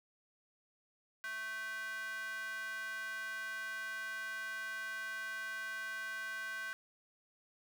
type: tone with high-pass filter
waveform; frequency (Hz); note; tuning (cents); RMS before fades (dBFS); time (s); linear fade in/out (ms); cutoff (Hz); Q
square; 220; A3; 0; -42; 1.24-6.73; 0; 1500; 5.6
effects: none